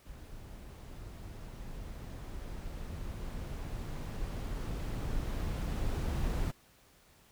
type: noise with level ramp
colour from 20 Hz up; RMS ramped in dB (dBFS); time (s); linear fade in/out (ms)
brown; -48 to -32; 0.05-6.52; 20
effects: pink hiss -63 dBFS RMS until 7.31 s